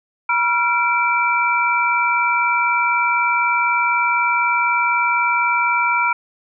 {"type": "tone cluster", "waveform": "sine", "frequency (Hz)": [964, 1372, 2332], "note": ["B5", "F6", "D7"], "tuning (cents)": [-42, -31, -13], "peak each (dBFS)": -19, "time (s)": [0.29, 6.13], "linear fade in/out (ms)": 5, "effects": []}